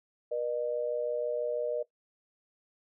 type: tone pair together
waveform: sine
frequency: 480.9 / 607 Hz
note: B4 / D#5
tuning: -46 / -43 cents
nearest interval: major third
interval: 403 cents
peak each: -32 / -32 dBFS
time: 0.31-1.83 s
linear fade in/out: 10 ms
effects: noise-tail reverb RT60 0.1 s tail -17 dB re dry